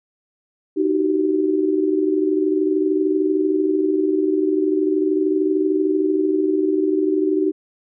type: tone cluster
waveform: sine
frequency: 310.1 / 362.9 / 383.3 Hz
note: D#4 / F#4 / G4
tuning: -6 / -34 / -39 cents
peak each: -19 / -25 / -19 dBFS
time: 0.76-7.52 s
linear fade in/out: 20 ms
effects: none